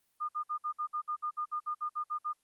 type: tone bursts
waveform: sine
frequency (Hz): 1216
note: D#6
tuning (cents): -40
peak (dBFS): -31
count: 15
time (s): 0.2-2.333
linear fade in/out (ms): 20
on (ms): 89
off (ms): 57
effects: white hiss -75 dBFS RMS until 2.43 s + Opus 32 kbps